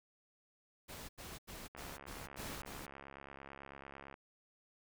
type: noise bursts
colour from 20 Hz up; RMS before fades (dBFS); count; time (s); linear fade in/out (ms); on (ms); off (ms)
pink; -49; 7; 0.88-2.866; 20; 210; 86
type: click train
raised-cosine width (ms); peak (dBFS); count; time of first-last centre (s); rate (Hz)
0.5; -35; 166; 1.75-4.141; 69
type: noise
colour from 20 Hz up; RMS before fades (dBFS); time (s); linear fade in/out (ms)
pink; -47; 2.39-2.62; 5
effects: none